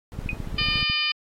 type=noise; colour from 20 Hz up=brown; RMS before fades=-35 dBFS; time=0.12-0.82 s; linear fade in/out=0 ms
type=click train; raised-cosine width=5 ms; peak=-18 dBFS; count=11; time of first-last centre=0.19-0.899 s; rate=14.1 Hz
type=tone with exponential decay; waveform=sine; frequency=2489 Hz; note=D#7; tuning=in tune; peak=-20 dBFS; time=0.29-0.37 s; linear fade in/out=1 ms; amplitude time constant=16 ms
type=harmonic tone; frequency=605 Hz; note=D#5; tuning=49 cents flat; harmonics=2 / 3 / 4 / 5 / 6 / 7 / 8; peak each=-35 / -35 / -26 / -26 / -36 / -36 / -28 dBFS; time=0.58-1.12 s; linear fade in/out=5 ms
effects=AAC 48 kbps